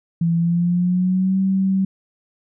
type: tone with pitch glide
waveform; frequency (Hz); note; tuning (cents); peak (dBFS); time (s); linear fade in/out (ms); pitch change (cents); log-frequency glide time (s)
sine; 167.8 to 191.64; E3 to G3; +31 to -39; -15; 0.21-1.85; 5; +230; 0.37-1.39
effects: none